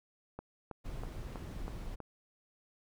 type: click train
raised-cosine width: 1 ms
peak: -28 dBFS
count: 6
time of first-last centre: 0.39-2.003 s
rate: 3.1 Hz
type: noise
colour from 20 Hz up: brown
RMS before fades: -42 dBFS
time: 0.84-1.96 s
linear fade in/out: 20 ms
effects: none